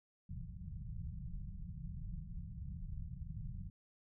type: low-pass noise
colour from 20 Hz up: pink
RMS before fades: -45 dBFS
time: 0.29-3.7 s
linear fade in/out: 5 ms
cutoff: 190 Hz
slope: 96 dB/octave
effects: none